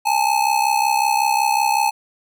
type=ring-modulated tone; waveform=square; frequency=856 Hz; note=A5; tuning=48 cents flat; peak=-13 dBFS; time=0.05-1.91 s; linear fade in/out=20 ms; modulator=32.7 Hz; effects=none